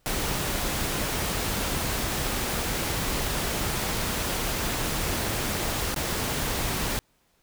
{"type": "noise with dropouts", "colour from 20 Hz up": "pink", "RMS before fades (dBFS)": -28, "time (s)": [0.06, 6.99], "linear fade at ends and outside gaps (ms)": 0, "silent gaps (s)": [5.944, 5.962], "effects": ["pink hiss -67 dBFS RMS until 7.42 s"]}